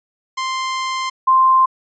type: tone pair in turn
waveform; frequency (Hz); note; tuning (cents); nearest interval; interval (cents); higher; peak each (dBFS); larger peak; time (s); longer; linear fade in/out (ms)
sawtooth / sine; 1046.5 / 1046.5; C6 / C6; 0 / 0; unison; 0; neither; -16 / -9; second; 0.37-1.1 / 1.27-1.66; first; 10
effects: resampled to 16000 Hz